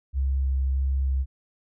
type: tone with vibrato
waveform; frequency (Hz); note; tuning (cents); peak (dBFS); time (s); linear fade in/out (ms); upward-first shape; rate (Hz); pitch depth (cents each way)
sine; 66.9; C2; +39; -21; 0.13-1.26; 50; square; 1.6; 9
effects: none